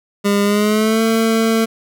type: tone with pitch glide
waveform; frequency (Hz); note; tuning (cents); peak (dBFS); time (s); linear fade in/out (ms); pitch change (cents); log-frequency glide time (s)
25% pulse; 202.4 to 224.6; G#3 to A3; -44 to +36; -9; 0.24-1.66; 20; +180; 0.43-1.02
effects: none